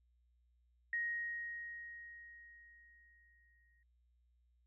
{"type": "tone with exponential decay", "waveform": "sine", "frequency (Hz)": 1878, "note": "A#6", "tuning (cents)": 12, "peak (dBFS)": -34, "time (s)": [0.93, 3.83], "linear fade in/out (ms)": 2, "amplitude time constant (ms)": 630, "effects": ["added 60 Hz sine -70 dBFS peak until 4.66 s"]}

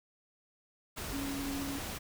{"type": "tone in noise", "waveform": "sine", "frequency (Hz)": 277.2, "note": "C#4", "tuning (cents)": 0, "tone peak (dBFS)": -36, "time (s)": [1.12, 1.79], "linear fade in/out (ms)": 20, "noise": "pink", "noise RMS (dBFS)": -40, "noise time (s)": [0.96, 1.99], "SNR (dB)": 1, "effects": []}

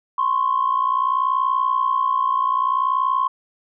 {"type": "tone pair together", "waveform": "sine", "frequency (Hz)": [1029.4, 1090], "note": ["C6", "C#6"], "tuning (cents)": [-29, -29], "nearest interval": "minor second", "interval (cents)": 100, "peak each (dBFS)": -19, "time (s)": [0.18, 3.28], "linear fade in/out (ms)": 5, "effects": ["tanh soft clip ceiling -10 dBFS"]}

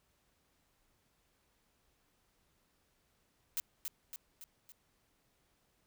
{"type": "noise with echo", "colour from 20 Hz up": "blue", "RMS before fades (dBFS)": -35, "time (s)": [3.57, 3.6], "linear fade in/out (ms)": 0, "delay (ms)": 280, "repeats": 4, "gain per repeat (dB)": -5, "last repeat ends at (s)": 4.72, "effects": ["pink hiss -75 dBFS RMS until 5.86 s"]}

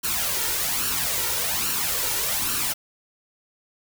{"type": "noise with flanger", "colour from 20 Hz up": "white", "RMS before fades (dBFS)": -25, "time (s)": [0.03, 2.74], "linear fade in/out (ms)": 20, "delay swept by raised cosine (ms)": [0.7, 2.2], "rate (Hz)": 1.2, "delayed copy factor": 0.6, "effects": []}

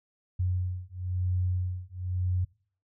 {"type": "beating tone pair", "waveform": "sine", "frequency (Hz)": [90.5, 91.5], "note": ["F#2", "F#2"], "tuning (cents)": [-38, -19], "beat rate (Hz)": 1, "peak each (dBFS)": -30, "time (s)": [0.39, 2.45], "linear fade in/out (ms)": 10, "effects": ["noise-tail reverb RT60 0.5 s tail -24 dB re dry"]}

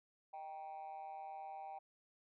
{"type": "tone with amplitude modulation", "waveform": "sine", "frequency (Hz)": 784, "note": "G5", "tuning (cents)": 0, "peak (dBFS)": -40, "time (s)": [0.33, 1.79], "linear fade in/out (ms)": 10, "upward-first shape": "sine", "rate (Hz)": 161, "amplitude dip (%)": 85, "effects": ["tanh soft clip ceiling -42 dBFS"]}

